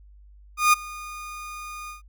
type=tone with ADSR envelope; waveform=30% pulse; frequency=1224 Hz; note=D#6; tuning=29 cents flat; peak=-10 dBFS; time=0.57-2.02 s; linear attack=160 ms; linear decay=14 ms; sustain=-22 dB; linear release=130 ms; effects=added 50 Hz sine -47 dBFS peak until 2.08 s